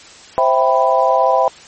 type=chord; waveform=sine; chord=C major seventh; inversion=none; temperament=equal with one note detuned; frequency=523.3 / 659.3 / 784 / 991.8 Hz; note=C5 / E5 / G5 / B5; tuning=0 / 0 / 0 / +7 cents; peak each=-16 dBFS; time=0.38-1.48 s; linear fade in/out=0 ms; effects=white hiss -40 dBFS RMS until 1.67 s + MP3 32 kbps